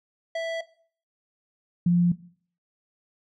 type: tone pair in turn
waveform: square / sine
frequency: 659.3 / 174.63 Hz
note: E5 / F3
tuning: 0 / 0 cents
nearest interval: octave + major seventh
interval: 2300 cents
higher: first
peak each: -27 / -17 dBFS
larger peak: second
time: 0.35-0.61 / 1.86-2.12 s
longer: neither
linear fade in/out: 5 ms
effects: noise-tail reverb RT60 0.5 s tail -18 dB re dry + low-pass 4000 Hz 12 dB/octave